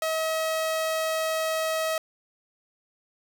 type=tone; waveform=sawtooth; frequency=639 Hz; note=D#5; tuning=46 cents sharp; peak=-21 dBFS; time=0.02-1.98 s; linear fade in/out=2 ms; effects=none